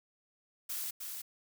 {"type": "noise with echo", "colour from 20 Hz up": "blue", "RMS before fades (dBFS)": -38, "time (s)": [0.69, 0.91], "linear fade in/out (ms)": 10, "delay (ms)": 310, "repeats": 1, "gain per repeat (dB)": -4, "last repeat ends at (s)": 1.22, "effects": []}